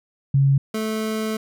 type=tone pair in turn; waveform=sine / 25% pulse; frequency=137.8 / 218.3 Hz; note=C#3 / A3; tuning=-10 / -13 cents; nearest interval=minor sixth; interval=797 cents; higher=second; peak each=-13 / -19 dBFS; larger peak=first; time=0.34-0.58 / 0.74-1.37 s; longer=second; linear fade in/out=5 ms; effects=none